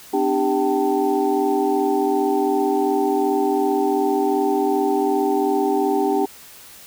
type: tone cluster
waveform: sine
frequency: 256.6 / 299.3 / 394.6 / 770 / 891 Hz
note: C4 / D4 / G4 / G5 / A5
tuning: -34 / +33 / +11 / -31 / +22 cents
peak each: -27 / -22 / -20 / -23 / -28 dBFS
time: 0.13-6.26 s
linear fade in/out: 10 ms
effects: white hiss -43 dBFS RMS until 6.86 s